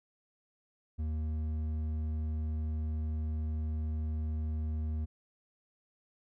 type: tone with hard clipping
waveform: sine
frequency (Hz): 77.78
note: D#2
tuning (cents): 0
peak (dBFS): -33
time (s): 0.98-5.06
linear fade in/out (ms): 20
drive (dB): 6
effects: none